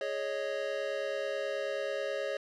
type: chord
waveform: square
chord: Ab suspended fourth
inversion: none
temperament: just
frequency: 415.3 / 553.7 / 623 Hz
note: Ab4 / Db5 / Eb5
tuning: 0 / -2 / +2 cents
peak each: -40 / -35 / -39 dBFS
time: 0.01-2.37 s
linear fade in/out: 2 ms
effects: low-pass 4000 Hz 12 dB/octave